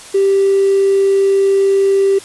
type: tone with hard clipping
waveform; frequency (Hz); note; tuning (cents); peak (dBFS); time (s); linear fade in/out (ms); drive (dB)
triangle; 392; G4; 0; -9; 0.14-2.19; 10; 3
effects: white hiss -35 dBFS RMS until 2.24 s + resampled to 24000 Hz